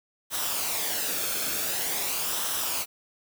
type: noise with flanger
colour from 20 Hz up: white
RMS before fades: -29 dBFS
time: 0.3-2.86 s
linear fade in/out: 50 ms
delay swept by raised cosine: 0.43 to 1.04 ms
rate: 0.46 Hz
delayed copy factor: -0.5
effects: none